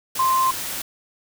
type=tone in noise; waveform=sine; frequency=1046.5 Hz; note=C6; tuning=in tune; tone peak=-16 dBFS; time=0.19-0.51 s; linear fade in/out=5 ms; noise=white; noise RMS=-29 dBFS; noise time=0.15-0.82 s; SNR=+10 dB; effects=none